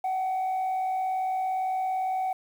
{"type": "tone with frequency modulation", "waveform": "sine", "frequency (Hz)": 753, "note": "F#5", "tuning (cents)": 30, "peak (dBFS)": -23, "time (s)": [0.04, 2.33], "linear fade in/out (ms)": 5, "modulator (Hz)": 57.6, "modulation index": 0.28, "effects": ["tanh soft clip ceiling -24 dBFS", "9-bit"]}